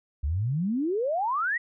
sine exponential sweep, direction up, 66.1 to 1982 Hz, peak -24 dBFS, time 0.23-1.58 s, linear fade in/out 10 ms, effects none

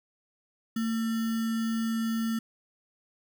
sine tone with sample-and-hold, 226.1 Hz, A3, 47 cents sharp, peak -26 dBFS, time 0.76-2.39 s, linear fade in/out 5 ms, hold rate 1575 Hz, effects none

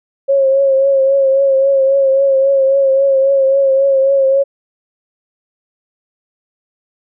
sine tone with vibrato, 543 Hz, C#5, 36 cents flat, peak -8 dBFS, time 0.28-4.44 s, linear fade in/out 20 ms, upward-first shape triangle, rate 3.7 Hz, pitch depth 40 cents each way, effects none

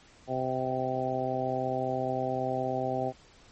harmonic tone, 129.4 Hz, C3, 19 cents flat, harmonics 1 / 2 / 3 / 4 / 5 / 6, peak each -37 / -36 / -36 / -35 / -33 / -33 dBFS, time 0.27-3.13 s, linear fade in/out 50 ms, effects pink hiss -57 dBFS RMS until 3.51 s + MP3 32 kbps

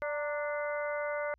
harmonic tone with a mistuned harmonic, 293.7 Hz, D4, in tune, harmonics 2 / 3 / 4 / 5 / 6 / 7, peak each -33 / -43 / -42 / -40 / -51 / -42 dBFS, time 0.02-1.34 s, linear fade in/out 0 ms, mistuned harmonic 3, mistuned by +61 cents, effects added 60 Hz sine -66 dBFS peak until 1.38 s

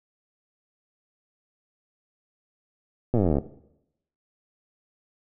slowing click train, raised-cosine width 2 ms, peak -10 dBFS, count 23, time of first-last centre 3.14-3.384 s, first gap 8 ms, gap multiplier 1.03, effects noise-tail reverb RT60 0.8 s tail -17 dB re dry

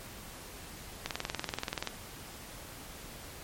click train, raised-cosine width 0.2 ms, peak -15 dBFS, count 18, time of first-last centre 1.06-1.873 s, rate 20.9 Hz, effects pink hiss -47 dBFS RMS until 3.43 s + MP3 64 kbps

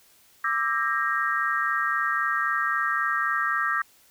sine chord, E half-diminished seventh, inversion third, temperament equal with one note detuned, 1174.7 / 1318.5 / 1608.3 / 1864.7 Hz, D6 / E6 / G6 / Bb6, 0 / 0 / +44 / 0 cents, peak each -28 dBFS, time 0.44-3.82 s, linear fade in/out 5 ms, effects white hiss -58 dBFS RMS until 4.1 s

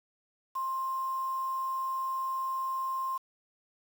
sine tone with quantisation, 1055 Hz, C6, 14 cents sharp, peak -30 dBFS, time 0.55-3.18 s, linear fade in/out 10 ms, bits 8, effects none

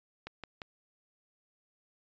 clicks, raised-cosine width 0.3 ms, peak -25 dBFS, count 3, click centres 0.27 / 0.437 / 0.618 s, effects resampled to 16000 Hz

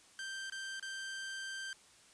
sawtooth tone with dropouts, 1568 Hz, G6, in tune, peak -37 dBFS, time 0.19-1.73 s, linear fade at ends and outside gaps 1 ms, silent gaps 0.499-0.522 / 0.797-0.826 s, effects white hiss -62 dBFS RMS until 2.13 s + resampled to 22050 Hz

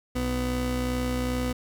30% pulse tone pair together, 62.5 / 250 Hz, B1 / B3, +21 / +21 cents, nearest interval 2 octaves, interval 2400 cents, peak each -27 / -26 dBFS, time 0.15-1.53 s, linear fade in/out 10 ms, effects none

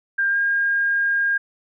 sine tone with pitch glide, 1596 to 1616.4 Hz, G6 to G#6, +31 to -47 cents, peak -17 dBFS, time 0.18-1.38 s, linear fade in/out 10 ms, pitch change +22 cents, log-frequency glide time 0.29-0.37 s, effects none

